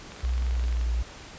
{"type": "click train", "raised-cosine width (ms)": 0.3, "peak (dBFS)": -27, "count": 17, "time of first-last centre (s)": [0.12, 0.813], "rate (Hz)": 23.1}
{"type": "tone with pitch glide", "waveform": "sine", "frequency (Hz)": [61.74, 58.61], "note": ["B1", "A#1"], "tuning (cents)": [0, 10], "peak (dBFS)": -23, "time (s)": [0.23, 1.03], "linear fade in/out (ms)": 10, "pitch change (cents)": -90, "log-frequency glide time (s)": [0.39, 0.87]}
{"effects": ["pink hiss -44 dBFS RMS until 1.38 s", "resampled to 16000 Hz"]}